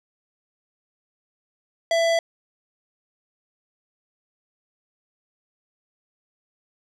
square tone with low-pass filter, 666 Hz, E5, 18 cents sharp, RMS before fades -20 dBFS, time 1.91-2.19 s, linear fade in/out 2 ms, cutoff 5900 Hz, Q 0.93, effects none

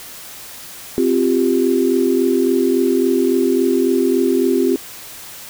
sine chord, C suspended fourth, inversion none, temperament just, 261.6 / 348.8 / 392.4 Hz, C4 / F4 / G4, 0 / -2 / +2 cents, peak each -17 dBFS, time 0.98-4.76 s, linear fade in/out 0 ms, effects white hiss -35 dBFS RMS until 5.49 s

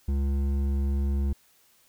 sine tone with hard clipping, 69.3 Hz, C#2, in tune, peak -25 dBFS, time 0.08-1.33 s, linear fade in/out 5 ms, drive 9 dB, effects white hiss -62 dBFS RMS until 1.88 s

